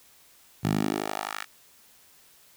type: tone with high-pass filter sweep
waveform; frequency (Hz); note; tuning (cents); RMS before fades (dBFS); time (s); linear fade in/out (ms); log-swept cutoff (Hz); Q
10% pulse; 51.7; G#1; -7; -29; 0.63-1.45; 20; 120 to 1700; 1.7
effects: white hiss -57 dBFS RMS until 2.56 s